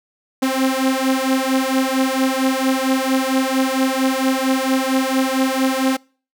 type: beating tone pair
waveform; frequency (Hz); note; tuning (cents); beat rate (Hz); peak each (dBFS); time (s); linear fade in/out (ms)
sawtooth; 261.6 / 266; C4 / C4; 0 / +29; 4.4; -15; 0.42-5.97; 10
effects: noise-tail reverb RT60 0.4 s tail -26 dB re dry